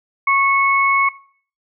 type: tone pair together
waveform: sine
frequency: 1100 / 2200 Hz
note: C#6 / C#7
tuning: -14 / -14 cents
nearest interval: octave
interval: 1200 cents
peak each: -15 dBFS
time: 0.27-1.09 s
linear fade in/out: 5 ms
effects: noise-tail reverb RT60 0.5 s tail -20 dB re dry